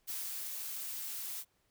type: noise with ADSR envelope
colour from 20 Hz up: blue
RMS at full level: -39 dBFS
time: 0.07-1.45 s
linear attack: 24 ms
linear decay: 340 ms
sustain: -2 dB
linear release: 58 ms
effects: pink hiss -75 dBFS RMS until 1.7 s